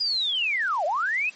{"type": "linear two-way sweep", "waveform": "sine", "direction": "down then up", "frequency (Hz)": [4978, 569, 2648], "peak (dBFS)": -22, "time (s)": [0, 1.3], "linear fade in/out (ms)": 10, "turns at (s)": 0.85, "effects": ["white hiss -48 dBFS RMS until 1.35 s", "MP3 32 kbps"]}